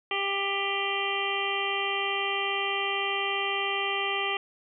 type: harmonic tone with a mistuned harmonic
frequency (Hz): 396.1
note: G4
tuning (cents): +18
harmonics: 1 / 2 / 3 / 5 / 6 / 7 / 8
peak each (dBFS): -34 / -34 / -34 / -34 / -34 / -34 / -34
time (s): 0.11-4.37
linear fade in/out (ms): 2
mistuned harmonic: 8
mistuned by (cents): -23
effects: none